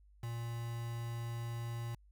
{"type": "tone with quantisation", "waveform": "triangle", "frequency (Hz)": 117, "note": "A#2", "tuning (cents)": 7, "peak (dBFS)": -36, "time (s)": [0.23, 1.95], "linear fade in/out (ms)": 5, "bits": 8, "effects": ["added 50 Hz sine -60 dBFS peak until 2.11 s"]}